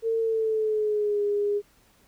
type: tone with pitch glide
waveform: sine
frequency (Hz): 452.5 to 410.2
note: A4 to G#4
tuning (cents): +48 to -21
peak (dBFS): -22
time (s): 0.02-1.62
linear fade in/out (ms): 50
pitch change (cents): -169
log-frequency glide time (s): 0.2-1.22
effects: pink hiss -61 dBFS RMS until 2.07 s